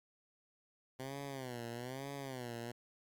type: tone with vibrato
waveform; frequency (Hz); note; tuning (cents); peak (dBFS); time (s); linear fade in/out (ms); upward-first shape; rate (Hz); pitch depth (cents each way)
10% pulse; 128.3; C3; -34; -34; 0.99-2.72; 10; sine; 1.1; 160
effects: Opus 48 kbps